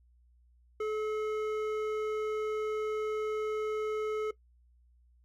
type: tone with hard clipping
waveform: triangle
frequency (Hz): 430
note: A4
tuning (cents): -40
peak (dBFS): -32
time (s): 0.8-4.31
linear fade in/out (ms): 5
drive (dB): 14
effects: noise-tail reverb RT60 0.1 s tail -18 dB re dry + added 60 Hz sine -61 dBFS peak until 5.24 s